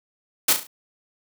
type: noise with echo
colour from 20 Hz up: white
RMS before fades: -17 dBFS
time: 0.48-0.53 s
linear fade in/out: 5 ms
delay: 35 ms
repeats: 4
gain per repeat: -7 dB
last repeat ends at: 0.67 s
effects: high-pass 200 Hz 12 dB/octave